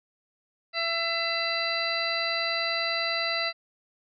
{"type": "harmonic tone", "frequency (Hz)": 670, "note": "E5", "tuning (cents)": 28, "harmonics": [1, 2, 3, 4, 6, 7], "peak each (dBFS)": [-33, -34, -31, -34, -32, -33], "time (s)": [0.73, 3.53], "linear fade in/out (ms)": 50, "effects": []}